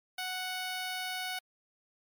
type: tone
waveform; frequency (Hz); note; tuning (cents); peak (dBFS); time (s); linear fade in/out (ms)
10% pulse; 740; F#5; 0; -26; 0.18-1.39; 5
effects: MP3 96 kbps